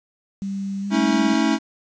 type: tone with pitch glide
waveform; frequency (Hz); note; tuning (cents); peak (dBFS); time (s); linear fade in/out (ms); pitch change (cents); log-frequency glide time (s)
sine; 196.4 to 201.6; G3 to G3; +4 to +49; -24; 0.42-1.34; 0; +45; 0.81-0.87
type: chord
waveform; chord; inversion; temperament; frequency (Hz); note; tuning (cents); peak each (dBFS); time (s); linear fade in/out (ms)
square; A major; none; equal with one note detuned; 220 / 277.2 / 321.2; A3 / C#4 / E4; 0 / 0 / -45; -22; 0.9-1.59; 50
effects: resampled to 16000 Hz + 8-bit